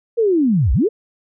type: linear two-way sweep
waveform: sine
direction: down then up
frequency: 480.1 to 49 to 480.1 Hz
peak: -12 dBFS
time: 0.17-0.89 s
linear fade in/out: 20 ms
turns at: 0.73 s
effects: none